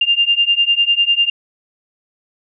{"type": "beating tone pair", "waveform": "sine", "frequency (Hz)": [2794, 2804], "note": ["F7", "F7"], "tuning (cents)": [0, 6], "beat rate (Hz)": 10, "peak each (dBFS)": [-15, -14], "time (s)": [0.01, 1.3], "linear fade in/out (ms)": 5, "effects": []}